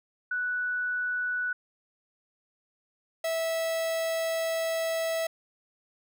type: tone pair in turn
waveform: sine / 45% pulse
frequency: 1480 / 653.6 Hz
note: F#6 / E5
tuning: 0 / -15 cents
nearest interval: octave + major second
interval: 1415 cents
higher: first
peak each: -27 dBFS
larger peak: neither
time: 0.31-1.53 / 3.24-5.27 s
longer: second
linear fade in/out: 5 ms
effects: none